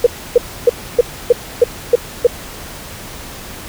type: tone bursts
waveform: sine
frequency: 482.2 Hz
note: B4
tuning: 41 cents flat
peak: -3 dBFS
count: 8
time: 0.04-2.27 s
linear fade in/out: 5 ms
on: 25 ms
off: 290 ms
effects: pink hiss -31 dBFS RMS until 3.68 s